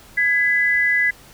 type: tone pair together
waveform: sine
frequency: 1663 / 2004 Hz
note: G#6 / B6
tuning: +2 / +25 cents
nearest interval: minor third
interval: 323 cents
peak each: -20 / -16 dBFS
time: 0.17-1.11 s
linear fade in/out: 10 ms
effects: pink hiss -46 dBFS RMS until 1.33 s